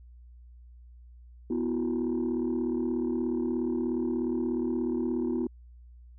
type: chord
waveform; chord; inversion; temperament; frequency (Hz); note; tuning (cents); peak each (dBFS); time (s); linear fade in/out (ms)
sine; B suspended fourth; none; equal with one note detuned; 246.9 / 329.6 / 366.4; B3 / E4 / F#4; 0 / 0 / -17; -28 / -30 / -31; 1.5-5.47; 5
effects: tanh soft clip ceiling -22 dBFS + added 60 Hz sine -48 dBFS peak until 6.18 s